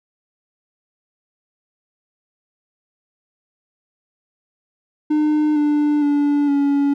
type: tone with pitch steps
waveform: triangle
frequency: 302.9 / 296 / 289.2 / 282.6 Hz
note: D#4 / D4 / D4 / C#4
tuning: -46 / +14 / -27 / +34 cents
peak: -12 dBFS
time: 5.1-6.94 s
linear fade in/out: 10 ms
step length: 460 ms
effects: none